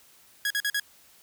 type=tone bursts; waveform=sawtooth; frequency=1661.2 Hz; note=G#6; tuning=in tune; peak=-21 dBFS; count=4; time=0.45-0.798 s; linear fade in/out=2 ms; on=54 ms; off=44 ms; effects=white hiss -57 dBFS RMS until 1.22 s